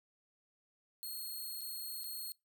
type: tone with dropouts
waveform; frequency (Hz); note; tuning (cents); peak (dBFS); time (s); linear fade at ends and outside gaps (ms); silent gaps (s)
5% pulse; 4281; C8; +39; -34; 1.03-2.32; 0; 1.609-1.615 / 2.035-2.041
effects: noise-tail reverb RT60 0.2 s tail -24 dB re dry